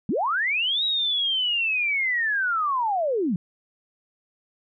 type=linear two-way sweep; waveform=sine; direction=up then down; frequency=158.1 to 3863 to 158.1 Hz; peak=-21 dBFS; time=0.09-3.36 s; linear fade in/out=2 ms; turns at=0.84 s; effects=none